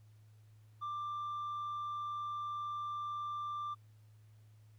sine tone with tanh clipping, 1183 Hz, D6, 12 cents sharp, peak -38 dBFS, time 0.81-3.75 s, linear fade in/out 20 ms, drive 2 dB, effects added 107 Hz sine -58 dBFS peak until 4.78 s + pink hiss -75 dBFS RMS until 4.78 s

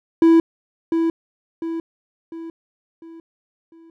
triangle tone with echo, 329.6 Hz, E4, in tune, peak -7 dBFS, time 0.22-0.4 s, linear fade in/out 2 ms, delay 700 ms, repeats 5, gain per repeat -7 dB, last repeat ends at 3.9 s, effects none

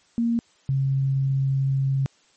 sine tone pair in turn, 233.1 / 135.54 Hz, A#3 / C#3, 0 / -39 cents, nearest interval major sixth, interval 939 cents, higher first, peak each -19 dBFS, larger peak neither, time 0.18-0.39 / 0.69-2.06 s, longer second, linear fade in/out 0 ms, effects white hiss -60 dBFS RMS until 2.36 s + MP3 32 kbps

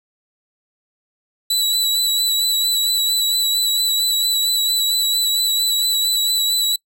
sawtooth tone with vibrato, 3944 Hz, B7, 3 cents flat, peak -13 dBFS, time 1.5-6.76 s, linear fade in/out 5 ms, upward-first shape sine, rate 4.4 Hz, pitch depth 26 cents each way, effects noise-tail reverb RT60 0.1 s tail -25 dB re dry

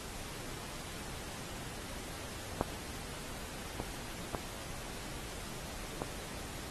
clicks, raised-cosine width 1 ms, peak -16 / -23 / -20 / -21 dBFS, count 4, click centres 2.611 / 3.801 / 4.348 / 6.019 s, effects pink hiss -45 dBFS RMS until 6.7 s + AAC 32 kbps

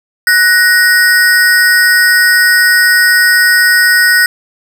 square ring-modulated tone, 1678 Hz, G#6, 17 cents sharp, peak -3 dBFS, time 0.27-4.26 s, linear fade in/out 2 ms, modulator 198 Hz, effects none

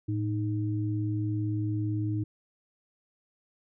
sine tone pair together, 109.4 / 310.4 Hz, A2 / D#4, -9 / -4 cents, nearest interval octave + tritone, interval 1805 cents, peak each -28 / -32 dBFS, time 0.08-2.24 s, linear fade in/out 10 ms, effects none

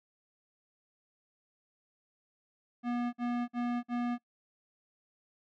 square tone bursts, 241.5 Hz, B3, 39 cents flat, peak -31 dBFS, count 4, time 2.83-4.183 s, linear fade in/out 50 ms, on 300 ms, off 51 ms, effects noise-tail reverb RT60 0.1 s tail -22 dB re dry + low-pass 2000 Hz 12 dB/octave

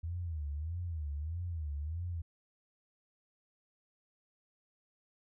sine tone with vibrato, 79.7 Hz, D#2, 42 cents sharp, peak -35 dBFS, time 0.03-2.22 s, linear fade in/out 10 ms, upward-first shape sine, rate 1.6 Hz, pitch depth 180 cents each way, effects none

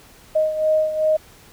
sine beating tone pair, 622.3 / 624.9 Hz, D#5 / D#5, 0 / +7 cents, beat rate 2.6 Hz, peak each -17 / -23 dBFS, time 0.35-1.17 s, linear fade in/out 10 ms, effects pink hiss -48 dBFS RMS until 1.52 s

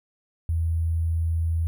sine tone with sample-and-hold, 82.3 Hz, E2, 2 cents flat, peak -21 dBFS, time 0.49-1.67 s, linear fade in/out 0 ms, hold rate 11025 Hz, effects none

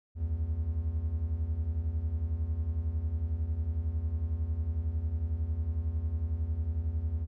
triangle beating tone pair, 71.2 / 82.2 Hz, C#2 / E2, +47 / -4 cents, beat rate 11 Hz, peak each -33 / -28 dBFS, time 0.15-7.27 s, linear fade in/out 50 ms, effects none

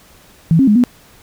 sine tone with pitch steps, 163.6 / 268.7 / 209.2 / 245.4 Hz, E3 / C4 / G#3 / B3, -13 / +46 / +13 / -11 cents, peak -7 dBFS, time 0.51-0.838 s, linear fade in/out 0 ms, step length 82 ms, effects pink hiss -46 dBFS RMS until 1.22 s

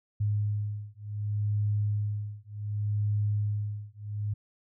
sine beating tone pair, 103.83 / 104.5 Hz, G#2 / G#2, 0 / +11 cents, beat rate 0.67 Hz, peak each -30 dBFS, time 0.2-4.34 s, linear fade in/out 10 ms, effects none

